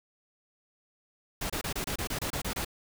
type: noise bursts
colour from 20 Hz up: pink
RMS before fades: -33 dBFS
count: 11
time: 1.41-2.648 s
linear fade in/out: 5 ms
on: 88 ms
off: 27 ms
effects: none